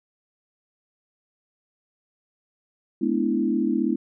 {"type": "chord", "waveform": "sine", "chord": "E dominant seventh", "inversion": "first", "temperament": "equal with one note detuned", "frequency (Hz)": [212.1, 246.9, 293.7, 329.6], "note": ["G#3", "B3", "D4", "E4"], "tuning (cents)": [37, 0, 0, 0], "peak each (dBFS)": [-26, -25, -27, -25], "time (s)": [3.01, 3.96], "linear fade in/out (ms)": 10, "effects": []}